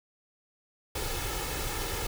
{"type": "noise with comb filter", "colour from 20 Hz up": "pink", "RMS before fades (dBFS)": -33, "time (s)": [0.95, 2.07], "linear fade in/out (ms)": 5, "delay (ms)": 2.3, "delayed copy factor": 0.65, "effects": []}